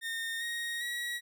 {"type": "tone with pitch steps", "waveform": "30% pulse", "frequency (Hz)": [1830, 1872.8, 1916.5], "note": ["A#6", "A#6", "A#6"], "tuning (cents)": [-32, 8, 47], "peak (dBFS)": -31, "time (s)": [0.01, 1.21], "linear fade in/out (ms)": 50, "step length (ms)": 400, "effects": []}